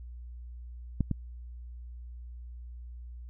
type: clicks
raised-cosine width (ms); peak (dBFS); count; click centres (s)
5; -14 / -16; 2; 1.007 / 1.113
effects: added 60 Hz sine -41 dBFS peak until 3.29 s